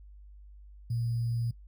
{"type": "tone with sample-and-hold", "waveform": "sine", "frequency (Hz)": 117.3, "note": "A#2", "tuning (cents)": 11, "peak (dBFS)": -28, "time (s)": [0.9, 1.51], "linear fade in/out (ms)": 5, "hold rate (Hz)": 4900, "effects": ["noise-tail reverb RT60 0.1 s tail -19 dB re dry", "added 50 Hz sine -48 dBFS peak until 1.67 s"]}